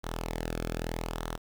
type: tone with flanger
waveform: sawtooth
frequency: 41.2 Hz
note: E1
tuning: in tune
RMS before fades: -35 dBFS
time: 0.03-1.38 s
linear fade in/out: 20 ms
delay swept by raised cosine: 0.41 to 1.04 ms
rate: 0.81 Hz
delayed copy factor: -0.6
effects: 9-bit